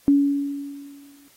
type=tone with exponential decay; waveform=sine; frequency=282.4 Hz; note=C#4; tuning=32 cents sharp; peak=-11 dBFS; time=0.08-1.28 s; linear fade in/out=0 ms; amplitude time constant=260 ms; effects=white hiss -56 dBFS RMS until 1.36 s + AAC 48 kbps